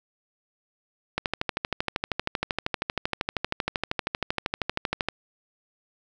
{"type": "click train", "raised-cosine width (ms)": 0.3, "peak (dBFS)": -9, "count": 51, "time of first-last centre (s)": [1.18, 5.086], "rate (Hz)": 12.8, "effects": []}